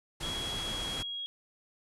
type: low-pass noise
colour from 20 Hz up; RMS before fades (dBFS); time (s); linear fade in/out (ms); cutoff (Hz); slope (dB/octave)
pink; -39; 0.2-1.03; 10; 11000; 48
type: tone with pitch glide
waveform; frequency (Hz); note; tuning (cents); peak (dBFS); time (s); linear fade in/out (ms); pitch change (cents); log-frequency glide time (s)
sine; 3322 to 3299; G#7 to G#7; 0 to -12; -35; 0.23-1.26; 0; -12; 0.68-0.98
effects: none